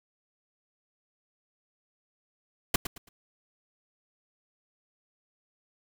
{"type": "noise with echo", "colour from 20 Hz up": "pink", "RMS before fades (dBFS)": -22, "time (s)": [2.74, 2.76], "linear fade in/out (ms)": 5, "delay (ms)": 110, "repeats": 3, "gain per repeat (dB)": -11, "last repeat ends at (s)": 3.09, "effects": []}